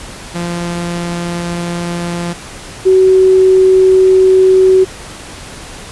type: tone pair in turn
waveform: sawtooth / sine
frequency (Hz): 172.7 / 376.4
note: F3 / F#4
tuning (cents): -19 / +30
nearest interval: octave + minor second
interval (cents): 1349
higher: second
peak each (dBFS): -13 / -4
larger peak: second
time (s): 0.34-2.34 / 2.85-4.85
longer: neither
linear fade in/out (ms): 20
effects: pink hiss -30 dBFS RMS until 5.91 s + resampled to 24000 Hz

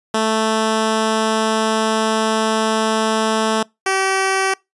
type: tone pair in turn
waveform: 10% pulse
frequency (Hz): 220 / 384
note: A3 / G4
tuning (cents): 0 / -36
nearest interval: minor seventh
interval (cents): 964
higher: second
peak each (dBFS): -7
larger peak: neither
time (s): 0.14-3.63 / 3.86-4.54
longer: first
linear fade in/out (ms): 5
effects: noise-tail reverb RT60 0.2 s tail -25 dB re dry + resampled to 24000 Hz

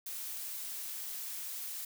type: noise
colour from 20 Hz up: blue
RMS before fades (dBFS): -41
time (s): 0.06-1.85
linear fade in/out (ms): 5
effects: none

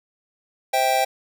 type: chord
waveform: square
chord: C major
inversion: none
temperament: just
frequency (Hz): 523.3 / 654.1 / 784.9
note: C5 / E5 / G5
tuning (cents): 0 / -14 / +2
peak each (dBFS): -26 / -25 / -20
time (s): 0.73-1.05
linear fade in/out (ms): 10
effects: none

